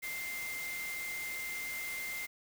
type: tone in noise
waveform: sine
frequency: 2093 Hz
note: C7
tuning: in tune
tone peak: -38 dBFS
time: 0.02-2.27 s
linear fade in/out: 20 ms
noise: white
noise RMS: -44 dBFS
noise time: 0.02-2.27 s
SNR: +3 dB
effects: none